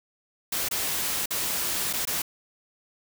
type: noise with dropouts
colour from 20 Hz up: white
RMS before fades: -28 dBFS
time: 0.52-2.22 s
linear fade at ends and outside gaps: 5 ms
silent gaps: 0.687-0.711 / 1.259-1.306 / 1.93-1.934 / 2.053-2.072 s
effects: none